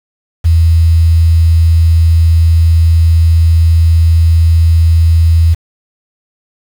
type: tone with quantisation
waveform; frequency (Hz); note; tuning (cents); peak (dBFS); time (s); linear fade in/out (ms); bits
sine; 82.41; E2; 0; -4; 0.44-5.55; 20; 5
effects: none